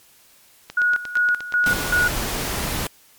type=click train; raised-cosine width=0.2 ms; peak=-16 dBFS; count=12; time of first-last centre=0.7-1.994 s; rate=8.5 Hz
type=tone with tremolo; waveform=sine; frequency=1454 Hz; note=F#6; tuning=31 cents flat; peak=-15 dBFS; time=0.77-2.08 s; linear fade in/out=5 ms; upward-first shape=square; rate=2.6 Hz; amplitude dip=80%
type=noise; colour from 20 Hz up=pink; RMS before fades=-25 dBFS; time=1.66-2.87 s; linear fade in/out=2 ms
effects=white hiss -53 dBFS RMS until 3.18 s + MP3 96 kbps